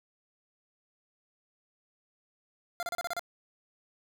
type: tone bursts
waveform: 25% pulse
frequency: 695 Hz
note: F5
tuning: 9 cents flat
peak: -28 dBFS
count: 7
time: 2.8-3.194 s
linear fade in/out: 0 ms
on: 28 ms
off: 33 ms
effects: none